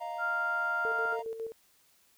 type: chord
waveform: triangle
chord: Eb suspended second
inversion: none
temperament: equal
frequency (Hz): 622.3 / 698.5 / 932.3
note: Eb5 / F5 / Bb5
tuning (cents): 0 / 0 / 0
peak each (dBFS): -41 / -36 / -37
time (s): 0-1.23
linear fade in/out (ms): 20
type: tone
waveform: sine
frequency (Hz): 1395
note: F6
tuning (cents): -2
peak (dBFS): -29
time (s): 0.18-1.17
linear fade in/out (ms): 50
type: tone with tremolo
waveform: sine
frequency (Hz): 450.2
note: A4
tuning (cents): +40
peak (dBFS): -33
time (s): 0.85-1.52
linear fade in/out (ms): 0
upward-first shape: square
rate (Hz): 7.3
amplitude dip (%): 55
effects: white hiss -66 dBFS RMS until 2.17 s